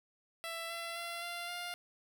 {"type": "tone with pitch steps", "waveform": "10% pulse", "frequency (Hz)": [665, 674.3, 683.7, 693.2, 702.9], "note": ["E5", "E5", "F5", "F5", "F5"], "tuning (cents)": [15, 39, -37, -13, 11], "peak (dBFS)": -31, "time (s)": [0.44, 1.74], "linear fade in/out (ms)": 0, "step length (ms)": 260, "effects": []}